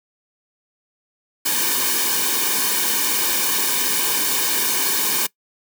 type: noise with comb filter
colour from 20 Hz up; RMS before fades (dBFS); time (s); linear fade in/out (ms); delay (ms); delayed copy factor
white; -20; 1.45-5.27; 10; 1.5; -0.9
effects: noise-tail reverb RT60 0.1 s tail -21 dB re dry + high-pass 200 Hz 12 dB/octave